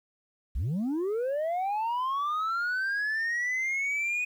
sine linear sweep, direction up, 46.25 to 2489 Hz, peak -24 dBFS, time 0.55-4.25 s, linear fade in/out 10 ms, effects tanh soft clip ceiling -26 dBFS + 10-bit

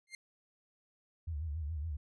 sawtooth tone with exponential growth, 2106 Hz, C7, 11 cents sharp, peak -36 dBFS, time 0.07-0.15 s, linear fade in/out 2 ms, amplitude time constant 16 ms
sine tone with vibrato, 77.3 Hz, D#2, 11 cents flat, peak -35 dBFS, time 1.27-1.97 s, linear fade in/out 10 ms, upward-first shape sine, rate 7.1 Hz, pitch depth 140 cents each way
effects resampled to 24000 Hz

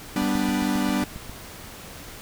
45% pulse chord, G major, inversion none, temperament equal, 196 / 246.9 / 293.7 Hz, G3 / B3 / D4, 0 / 0 / 0 cents, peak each -26 dBFS, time 0.16-1.04 s, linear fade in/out 2 ms
click train, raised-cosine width 5 ms, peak -24 dBFS, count 9, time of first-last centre 0.22-1.295 s, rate 7.44 Hz
effects pink hiss -41 dBFS RMS until 2.21 s

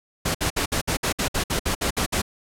pink noise bursts, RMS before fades -23 dBFS, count 13, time 0.25-2.219 s, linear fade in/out 10 ms, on 97 ms, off 59 ms, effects low-pass 12000 Hz 12 dB/octave

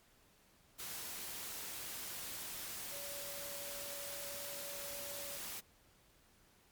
sine tone in noise, 569 Hz, C#5, 45 cents sharp, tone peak -50 dBFS, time 2.91-5.38 s, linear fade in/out 20 ms, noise white, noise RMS -45 dBFS, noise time 0.78-5.61 s, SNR -8 dB, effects pink hiss -68 dBFS RMS until 6.71 s + MP3 96 kbps

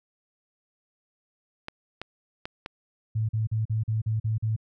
clicks, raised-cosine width 0.3 ms, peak -18 dBFS, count 4, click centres 1.684 / 2.016 / 2.455 / 2.661 s
sine tone bursts, 110 Hz, A2, in tune, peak -23 dBFS, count 8, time 3.15-4.564 s, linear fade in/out 10 ms, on 140 ms, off 42 ms
effects none

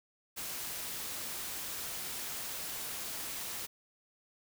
white noise, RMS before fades -40 dBFS, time 0.36-3.67 s, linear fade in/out 20 ms, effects none

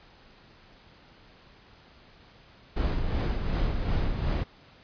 brown noise with tremolo, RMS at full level -25 dBFS, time 2.76-4.44 s, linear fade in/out 10 ms, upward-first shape sine, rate 2.7 Hz, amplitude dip 45%, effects pink hiss -55 dBFS RMS until 4.83 s + resampled to 11025 Hz

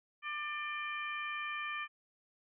harmonic tone with a mistuned harmonic, 595 Hz, D5, 22 cents sharp, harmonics 2 / 3 / 4 / 5, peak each -41 / -42 / -41 / -49 dBFS, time 0.22-1.88 s, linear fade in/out 50 ms, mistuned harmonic 5, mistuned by +50 cents, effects none

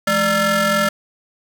25% pulse ring-modulated tone, 380.9 Hz, G4, 50 cents flat, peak -8 dBFS, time 0.07-0.89 s, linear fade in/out 5 ms, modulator 974 Hz, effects none

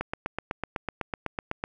click train, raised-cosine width 0.5 ms, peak -14 dBFS, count 14, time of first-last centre 0.01-1.639 s, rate 7.98 Hz, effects none

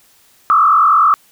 sine tone with frequency modulation, 1230 Hz, D#6, 20 cents flat, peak -7 dBFS, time 0.5-1.14 s, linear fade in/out 0 ms, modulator 44.9 Hz, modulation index 2.1, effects white hiss -51 dBFS RMS until 1.31 s

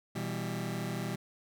sawtooth chord, E minor, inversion second, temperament just, 123.61 / 164.81 / 197.78 Hz, B2 / E3 / G3, +2 / 0 / +16 cents, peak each -34 dBFS, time 0.15-1.16 s, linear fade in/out 10 ms, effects none

